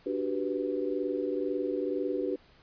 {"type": "chord", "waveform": "sine", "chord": "G major seventh", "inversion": "second", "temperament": "equal", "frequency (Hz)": [293.7, 370, 392, 493.9], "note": ["D4", "F#4", "G4", "B4"], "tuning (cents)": [0, 0, 0, 0], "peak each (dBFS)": -34, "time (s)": [0.06, 2.36], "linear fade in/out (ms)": 5, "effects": ["pink hiss -60 dBFS RMS until 2.62 s", "resampled to 11025 Hz"]}